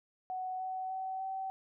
sine tone with pitch steps, 744 / 751.3 / 758.8 / 766.2 Hz, F#5 / F#5 / F#5 / G5, +9 / +26 / +43 / -40 cents, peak -35 dBFS, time 0.3-1.5 s, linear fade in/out 0 ms, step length 300 ms, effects none

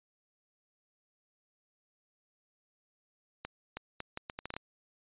accelerating click train, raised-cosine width 0.3 ms, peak -22 dBFS, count 10, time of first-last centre 3.45-4.565 s, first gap 320 ms, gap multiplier 0.73, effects resampled to 8000 Hz

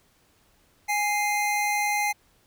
square tone pair together, 828 / 2093 Hz, G#5 / C7, -5 / 0 cents, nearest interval octave + major third, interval 1605 cents, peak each -26 / -27 dBFS, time 0.88-2.13 s, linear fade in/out 20 ms, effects pink hiss -63 dBFS RMS until 2.46 s

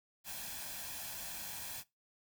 white noise with comb filter, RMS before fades -44 dBFS, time 0.24-1.84 s, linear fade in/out 50 ms, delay 1.2 ms, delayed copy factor +0.6, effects noise-tail reverb RT60 0.2 s tail -20 dB re dry

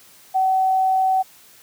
sine tone, 758 Hz, F#5, 42 cents sharp, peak -15 dBFS, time 0.34-1.23 s, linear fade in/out 20 ms, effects white hiss -49 dBFS RMS until 1.62 s + high-pass 80 Hz 12 dB/octave

